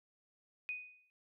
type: tone with exponential decay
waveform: sine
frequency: 2489 Hz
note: D#7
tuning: in tune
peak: -35 dBFS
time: 0.69-1.1 s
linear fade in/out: 0 ms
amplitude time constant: 89 ms
effects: none